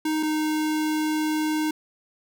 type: tone pair in turn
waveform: square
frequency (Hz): 311.1 / 308.8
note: D#4 / D#4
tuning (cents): 0 / -13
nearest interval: unison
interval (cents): 13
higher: first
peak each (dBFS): -23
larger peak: neither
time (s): 0.05-0.23 / 0.23-1.71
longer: second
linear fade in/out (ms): 5
effects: none